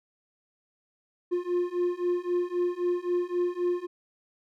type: beating tone pair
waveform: triangle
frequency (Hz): 351.9 / 355.7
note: F4 / F4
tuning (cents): +13 / +32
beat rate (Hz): 3.8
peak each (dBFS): -27 / -26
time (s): 1.31-3.87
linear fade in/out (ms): 20
effects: none